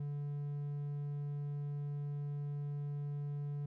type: tone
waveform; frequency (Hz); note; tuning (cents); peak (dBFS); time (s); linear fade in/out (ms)
triangle; 144.6; D3; -27; -35; 0-3.66; 5
effects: none